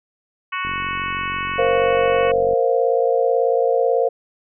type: harmonic tone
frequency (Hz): 370.2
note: F#4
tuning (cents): +1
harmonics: 3 / 4 / 5 / 6 / 7 / 8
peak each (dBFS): -25 / -30 / -32 / -30 / -30 / -35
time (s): 0.52-2.32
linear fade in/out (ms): 10
type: click train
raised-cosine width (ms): 3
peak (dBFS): -22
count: 88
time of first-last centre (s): 0.65-2.533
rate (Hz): 46.2
type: chord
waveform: sine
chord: Bb suspended second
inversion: none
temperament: just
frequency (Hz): 466.2 / 524.4 / 699.2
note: Bb4 / C5 / F5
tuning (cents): 0 / +4 / +2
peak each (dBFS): -18 / -18 / -22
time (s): 1.58-4.09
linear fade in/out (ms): 10
effects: none